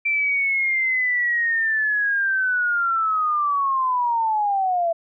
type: linear sweep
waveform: sine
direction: down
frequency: 2349 to 659.3 Hz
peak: -18 dBFS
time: 0.05-4.93 s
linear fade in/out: 10 ms
effects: none